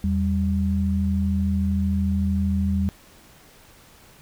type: tone pair together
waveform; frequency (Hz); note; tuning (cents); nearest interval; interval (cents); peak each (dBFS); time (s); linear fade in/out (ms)
sine; 82.41 / 195.64; E2 / G3; 0 / -3; octave + minor third; 1497; -22; 0.04-2.89; 0
effects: pink hiss -51 dBFS RMS until 4.21 s